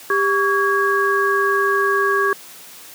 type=tone cluster; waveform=sine; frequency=397.1 / 1130 / 1644 Hz; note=G4 / C#6 / G#6; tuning=+22 / +33 / -18 cents; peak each=-19 dBFS; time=0.1-2.33 s; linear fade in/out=2 ms; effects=white hiss -40 dBFS RMS until 2.94 s + high-pass 150 Hz 12 dB/octave